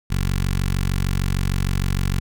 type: tone with notch filter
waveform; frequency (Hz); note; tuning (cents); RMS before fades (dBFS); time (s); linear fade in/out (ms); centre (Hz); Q
15% pulse; 46.57; F#1; +12; -21; 0.1-2.2; 10; 580; 0.52
effects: none